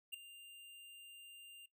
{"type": "tone with ADSR envelope", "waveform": "square", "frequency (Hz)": 2794, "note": "F7", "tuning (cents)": 0, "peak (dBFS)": -39, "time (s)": [0.12, 1.66], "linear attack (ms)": 20, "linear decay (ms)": 8, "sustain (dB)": -15, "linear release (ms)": 6, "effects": ["noise-tail reverb RT60 0.1 s tail -17 dB re dry"]}